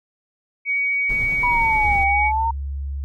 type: tone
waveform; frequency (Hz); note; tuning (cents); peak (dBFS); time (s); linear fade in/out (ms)
sine; 2253; C#7; +28; -18; 0.65-2.32; 50
type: noise with tremolo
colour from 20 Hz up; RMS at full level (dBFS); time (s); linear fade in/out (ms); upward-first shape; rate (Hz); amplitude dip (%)
brown; -28; 1.09-2.04; 5; triangle; 9.6; 25
type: exponential two-way sweep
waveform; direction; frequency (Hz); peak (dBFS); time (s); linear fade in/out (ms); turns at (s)
sine; down then up; 987.8 to 784 to 925; -18; 1.43-2.51; 5; 2.03
type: tone with pitch glide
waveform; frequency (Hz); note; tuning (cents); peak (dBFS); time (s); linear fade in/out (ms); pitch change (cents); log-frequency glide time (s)
sine; 68.8 to 69.44; C#2 to C#2; -12 to +4; -24; 1.85-3.04; 0; +16; 2.37-2.44
effects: none